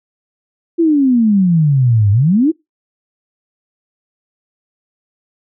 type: exponential two-way sweep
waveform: sine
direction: down then up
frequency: 345.1 to 98 to 345.1 Hz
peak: -8 dBFS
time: 0.78-2.52 s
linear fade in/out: 20 ms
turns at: 2.11 s
effects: noise-tail reverb RT60 0.2 s tail -25 dB re dry